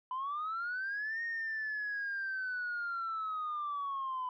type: linear two-way sweep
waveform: sine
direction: up then down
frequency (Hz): 1000 to 1860 to 1000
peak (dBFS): -33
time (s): 0.11-4.29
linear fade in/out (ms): 2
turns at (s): 1.23
effects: tanh soft clip ceiling -31 dBFS